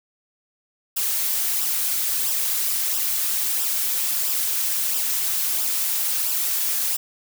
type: noise with flanger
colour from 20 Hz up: blue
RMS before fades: -23 dBFS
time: 0.96-6.97 s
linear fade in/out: 10 ms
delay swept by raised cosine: 0.46 to 5.56 ms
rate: 1.5 Hz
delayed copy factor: -0.6
effects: none